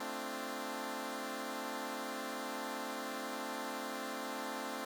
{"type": "chord", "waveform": "10% pulse", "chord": "D minor seventh", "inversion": "second", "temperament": "equal with one note detuned", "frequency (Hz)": [220, 261.6, 293.7, 345], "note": ["A3", "C4", "D4", "F4"], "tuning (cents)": [0, 0, 0, -21], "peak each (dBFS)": [-37, -34, -37, -40], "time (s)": [0, 4.85], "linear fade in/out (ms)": 5, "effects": []}